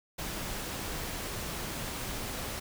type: noise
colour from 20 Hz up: pink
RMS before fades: -37 dBFS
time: 0.18-2.6 s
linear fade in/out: 10 ms
effects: none